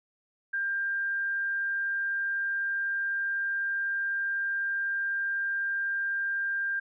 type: tone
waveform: sine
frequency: 1594 Hz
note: G6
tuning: 28 cents sharp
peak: -27 dBFS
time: 0.53-6.8 s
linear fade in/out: 10 ms
effects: none